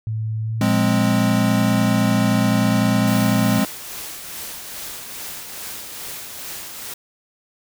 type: tone with pitch glide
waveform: sine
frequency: 110 to 117.22 Hz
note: A2 to A#2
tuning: 0 to +10 cents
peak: -21 dBFS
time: 0.07-3.59 s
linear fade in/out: 0 ms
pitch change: +110 cents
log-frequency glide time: 0.42-0.9 s
type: chord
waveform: square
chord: F minor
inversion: none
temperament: equal with one note detuned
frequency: 177.87 / 207.7 / 261.6 Hz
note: F3 / Ab3 / C4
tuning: +32 / 0 / 0 cents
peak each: -24 / -19 / -22 dBFS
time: 0.61-3.65 s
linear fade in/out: 2 ms
type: noise with tremolo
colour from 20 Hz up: white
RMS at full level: -31 dBFS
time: 3.07-6.94 s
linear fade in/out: 5 ms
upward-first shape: triangle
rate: 2.4 Hz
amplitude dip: 40%
effects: none